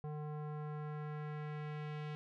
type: tone with low-pass filter sweep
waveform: square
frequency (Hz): 150.6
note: D3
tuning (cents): +44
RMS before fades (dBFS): -43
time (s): 0.04-2.15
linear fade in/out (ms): 0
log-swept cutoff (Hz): 840 to 3000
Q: 1.3
effects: none